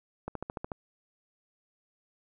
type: click train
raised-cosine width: 1 ms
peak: -21 dBFS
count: 7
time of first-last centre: 0.28-0.718 s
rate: 13.7 Hz
effects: none